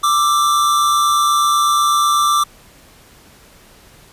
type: tone pair together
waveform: square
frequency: 1179 / 1327.1 Hz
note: D6 / E6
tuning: +6 / +11 cents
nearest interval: major second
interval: 205 cents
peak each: -13 / -23 dBFS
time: 0.03-2.44 s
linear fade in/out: 10 ms
effects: pink hiss -46 dBFS RMS until 4.12 s + resampled to 32000 Hz